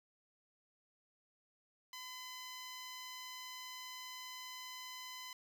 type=tone; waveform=10% pulse; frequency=1015 Hz; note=B5; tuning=47 cents sharp; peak=-38 dBFS; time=1.93-5.33 s; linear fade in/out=2 ms; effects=none